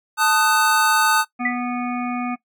square chord, D# diminished, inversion second, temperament equal with one note detuned, 880 / 1244.5 / 1504.1 Hz, A5 / D#6 / F#6, 0 / 0 / +28 cents, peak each -20 dBFS, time 0.17-1.25 s, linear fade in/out 50 ms
harmonic tone, 245.3 Hz, B3, 12 cents flat, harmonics 1 / 3 / 5 / 7 / 9 / 10, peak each -24 / -28 / -31 / -42 / -35 / -34 dBFS, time 1.39-2.36 s, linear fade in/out 20 ms
sine tone with exponential decay, 1975.5 Hz, B6, in tune, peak -16 dBFS, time 1.45-1.62 s, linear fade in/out 5 ms, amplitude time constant 36 ms
effects noise-tail reverb RT60 0.1 s tail -19 dB re dry

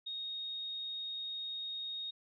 sine tone, 3729 Hz, A#7, in tune, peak -38 dBFS, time 0.06-2.11 s, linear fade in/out 10 ms, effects none

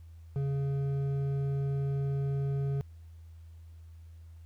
sine tone with hard clipping, 138.59 Hz, C#3, in tune, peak -30 dBFS, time 0.36-2.81 s, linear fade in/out 0 ms, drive 7 dB, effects added 82 Hz sine -47 dBFS peak until 4.45 s + pink hiss -71 dBFS RMS until 4.45 s

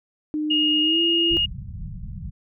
sine tone with pitch glide, 304.1 to 335.5 Hz, D#4 to E4, -40 to +31 cents, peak -22 dBFS, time 0.34-1.37 s, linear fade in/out 0 ms, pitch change +171 cents, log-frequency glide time 0.8-1.01 s
sine tone, 2856 Hz, F7, 38 cents sharp, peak -18 dBFS, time 0.5-1.46 s, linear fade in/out 10 ms
pink low-pass noise, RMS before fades -33 dBFS, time 1.3-2.31 s, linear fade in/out 20 ms, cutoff 200 Hz, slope 96 dB/octave
effects none

